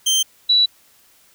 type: tone pair in turn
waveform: 25% pulse / sine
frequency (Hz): 3136 / 3936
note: G7 / B7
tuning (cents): 0 / -7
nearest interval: major third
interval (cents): 393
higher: second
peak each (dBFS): -11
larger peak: neither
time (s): 0.06-0.23 / 0.49-0.66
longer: neither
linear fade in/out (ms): 10
effects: white hiss -54 dBFS RMS until 1.34 s